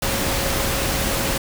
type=tone in noise; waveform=sine; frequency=545 Hz; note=C#5; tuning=29 cents flat; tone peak=-30 dBFS; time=0.02-1.38 s; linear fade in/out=5 ms; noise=pink; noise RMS=-22 dBFS; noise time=0.02-1.38 s; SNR=-11 dB; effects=none